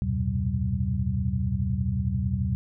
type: tone cluster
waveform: sine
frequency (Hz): 75 / 90.1 / 116.8 / 128 / 190.5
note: D2 / F#2 / A#2 / C3 / G3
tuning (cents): +37 / -45 / +4 / -38 / -49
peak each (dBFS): -30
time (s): 0.02-2.55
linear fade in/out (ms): 0
effects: none